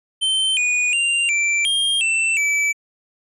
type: tone with pitch steps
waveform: square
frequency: 3098 / 2462 / 2783 / 2345 / 3217 / 2675 / 2306 Hz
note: G7 / D#7 / F7 / D7 / G7 / E7 / D7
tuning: -21 / -19 / -7 / -3 / +44 / +25 / -32 cents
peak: -17 dBFS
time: 0.21-2.73 s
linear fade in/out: 20 ms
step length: 360 ms
effects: resampled to 24000 Hz